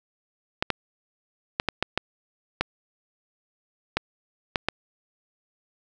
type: clicks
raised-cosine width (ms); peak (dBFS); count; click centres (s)
0.3; -6; 10; 0.625 / 0.703 / 1.599 / 1.687 / 1.826 / 1.976 / 2.61 / 3.97 / 4.558 / 4.686
effects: none